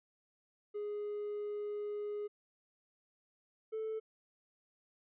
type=tone pair in turn; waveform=triangle; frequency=415.3 / 439 Hz; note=G#4 / A4; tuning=0 / -4 cents; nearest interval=minor second; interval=96 cents; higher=second; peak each=-34 / -33 dBFS; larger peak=second; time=0.74-2.28 / 3.72-4 s; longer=first; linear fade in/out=20 ms; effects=tanh soft clip ceiling -32 dBFS + resampled to 8000 Hz